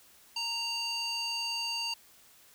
square tone with band-pass filter, 927 Hz, A#5, 10 cents flat, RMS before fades -34 dBFS, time 0.36-1.94 s, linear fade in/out 5 ms, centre 4100 Hz, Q 3.3, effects white hiss -59 dBFS RMS until 2.54 s

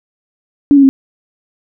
sine tone with pitch steps, 285.7 / 277.1 / 268.7 Hz, D4 / C#4 / C4, -48 / -1 / +46 cents, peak -3 dBFS, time 0.71-0.89 s, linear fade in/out 0 ms, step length 60 ms, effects none

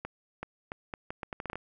accelerating click train, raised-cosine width 0.5 ms, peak -21 dBFS, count 12, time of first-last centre 0.05-1.556 s, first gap 380 ms, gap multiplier 0.76, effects none

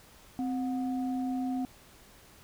sine tone pair together, 259.1 / 727.4 Hz, C4 / F#5, -17 / -30 cents, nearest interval octave + tritone, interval 1787 cents, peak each -29 / -38 dBFS, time 0.39-1.65 s, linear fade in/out 0 ms, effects tanh soft clip ceiling -22 dBFS + pink hiss -56 dBFS RMS until 2.43 s

